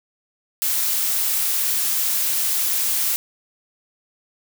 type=noise; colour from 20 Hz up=blue; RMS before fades=-21 dBFS; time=0.62-3.16 s; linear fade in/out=0 ms; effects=none